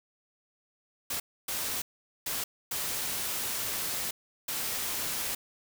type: noise bursts at uneven times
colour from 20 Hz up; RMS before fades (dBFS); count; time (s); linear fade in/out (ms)
white; -33; 5; 1.1-1.2 / 1.48-1.82 / 2.26-2.44 / 2.71-4.11 / 4.48-5.35; 5
effects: none